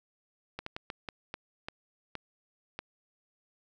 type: slowing click train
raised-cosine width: 0.3 ms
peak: -21 dBFS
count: 9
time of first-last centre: 0.59-2.79 s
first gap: 74 ms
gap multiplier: 1.36
effects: none